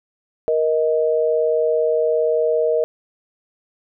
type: tone pair together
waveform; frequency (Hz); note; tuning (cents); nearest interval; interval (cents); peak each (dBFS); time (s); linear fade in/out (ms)
sine; 470.5 / 628; A#4 / D#5; +16 / +16; perfect fourth; 500; -17 / -19; 0.48-2.84; 0
effects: none